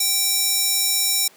square tone with high-pass filter, 778 Hz, G5, 13 cents flat, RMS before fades -20 dBFS, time 0-1.28 s, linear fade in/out 5 ms, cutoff 5900 Hz, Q 0.99, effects pink hiss -50 dBFS RMS until 1.36 s + high-pass 300 Hz 12 dB/octave

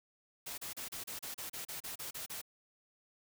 white noise bursts, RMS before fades -43 dBFS, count 13, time 0.46-2.416 s, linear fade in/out 10 ms, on 120 ms, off 33 ms, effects none

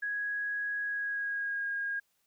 sine tone with pitch glide, 1661.2 to 1628.9 Hz, G#6 to G#6, 0 to -34 cents, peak -31 dBFS, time 0.02-2 s, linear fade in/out 10 ms, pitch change -34 cents, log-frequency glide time 0.82-1.68 s, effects white hiss -75 dBFS RMS until 2.26 s

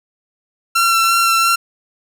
sawtooth tone with vibrato, 1356 Hz, E6, 49 cents sharp, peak -8 dBFS, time 0.75-1.56 s, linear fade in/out 10 ms, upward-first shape sine, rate 2.9 Hz, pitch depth 14 cents each way, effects none

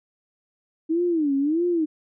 sine tone with vibrato, 311.1 Hz, D#4, in tune, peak -19 dBFS, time 0.89-1.86 s, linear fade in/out 20 ms, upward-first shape sine, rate 1.6 Hz, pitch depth 220 cents each way, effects none

